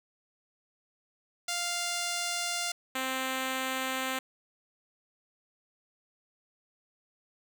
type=tone pair in turn; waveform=5% pulse; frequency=698.5 / 261.6 Hz; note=F5 / C4; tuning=0 / 0 cents; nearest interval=octave + perfect fourth; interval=1700 cents; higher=first; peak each=-19 dBFS; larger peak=neither; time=1.48-2.72 / 2.95-4.19 s; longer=neither; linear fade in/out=5 ms; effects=none